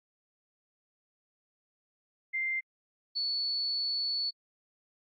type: tone pair in turn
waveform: sine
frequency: 2093 / 4435 Hz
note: C7 / C#8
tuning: 0 / 0 cents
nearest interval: octave + minor second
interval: 1300 cents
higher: second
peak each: -29 / -29 dBFS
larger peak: neither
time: 2.33-2.61 / 3.15-4.31 s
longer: second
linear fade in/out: 20 ms
effects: AAC 32 kbps